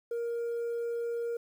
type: tone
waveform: sine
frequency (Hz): 469.1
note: A#4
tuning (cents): +11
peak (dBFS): -28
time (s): 0.11-1.37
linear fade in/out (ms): 5
effects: tanh soft clip ceiling -30 dBFS + 10-bit